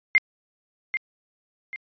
sine tone with echo, 2107 Hz, C7, 12 cents sharp, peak -13 dBFS, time 0.15-0.18 s, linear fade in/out 0 ms, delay 790 ms, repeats 2, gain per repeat -9 dB, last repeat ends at 1.76 s, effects resampled to 11025 Hz

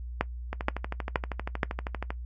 two click trains, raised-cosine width 0.5 ms, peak -9 / -17 dBFS, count 4 / 21, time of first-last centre 0.21-1.632 / 0.53-2.105 s, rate 2.11 / 12.7 Hz, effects noise-tail reverb RT60 0.1 s tail -19 dB re dry + added 60 Hz sine -35 dBFS peak until 2.25 s

